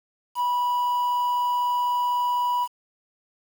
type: tone with quantisation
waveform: triangle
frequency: 978 Hz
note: B5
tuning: 17 cents flat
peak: -19 dBFS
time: 0.35-2.68 s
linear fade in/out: 50 ms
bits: 7
effects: none